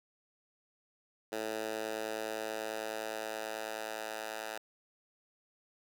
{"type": "tone with high-pass filter sweep", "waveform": "10% pulse", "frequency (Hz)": 109.4, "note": "A2", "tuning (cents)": -9, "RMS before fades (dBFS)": -39, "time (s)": [1.32, 4.58], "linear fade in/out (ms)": 5, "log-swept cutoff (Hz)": [420, 800], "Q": 1.2, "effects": []}